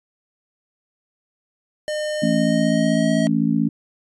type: tone with pitch glide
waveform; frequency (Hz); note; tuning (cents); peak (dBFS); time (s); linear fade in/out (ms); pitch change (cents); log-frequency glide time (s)
square; 607 to 637.2; D#5 to D#5; -43 to +41; -23; 1.88-3.27; 0; +84; 2.16-3.12
type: harmonic tone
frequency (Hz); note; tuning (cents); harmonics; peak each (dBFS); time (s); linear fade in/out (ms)
55.8; A1; +25; 3 / 4 / 5; -22 / -19 / -21; 2.22-3.69; 10
effects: resampled to 22050 Hz